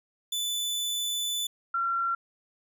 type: tone pair in turn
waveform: sawtooth / sine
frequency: 3494 / 1366.7 Hz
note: A7 / F6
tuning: -13 / -38 cents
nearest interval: octave + major third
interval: 1625 cents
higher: first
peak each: -25 dBFS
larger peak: neither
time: 0.32-1.47 / 1.74-2.15 s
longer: first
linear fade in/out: 5 ms
effects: none